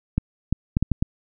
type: clicks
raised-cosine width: 5 ms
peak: -7 dBFS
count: 6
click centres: 0.18 / 0.526 / 0.769 / 0.826 / 0.917 / 1.025 s
effects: none